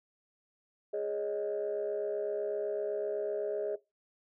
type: chord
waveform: sine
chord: Ab suspended fourth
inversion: none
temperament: equal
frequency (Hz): 415.3 / 554.4 / 622.3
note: Ab4 / Db5 / Eb5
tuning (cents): 0 / 0 / 0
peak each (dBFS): -33 / -38 / -35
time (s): 0.93-3.76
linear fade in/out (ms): 10
effects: noise-tail reverb RT60 0.2 s tail -18 dB re dry + tanh soft clip ceiling -25 dBFS